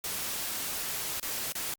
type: noise with dropouts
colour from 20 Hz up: white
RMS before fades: -34 dBFS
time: 0.04-1.74 s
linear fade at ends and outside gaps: 2 ms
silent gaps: 1.199-1.227 / 1.523-1.552 s
effects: Opus 48 kbps